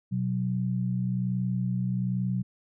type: tone pair together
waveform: sine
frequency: 124.5 / 185.68 Hz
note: B2 / F#3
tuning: +14 / +6 cents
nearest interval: perfect fifth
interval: 692 cents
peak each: -28 dBFS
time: 0.11-2.43 s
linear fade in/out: 20 ms
effects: none